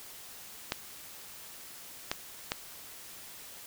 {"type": "clicks", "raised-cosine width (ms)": 0.2, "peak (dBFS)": -12, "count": 3, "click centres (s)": [0.721, 2.115, 2.519], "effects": ["white hiss -48 dBFS RMS until 3.66 s"]}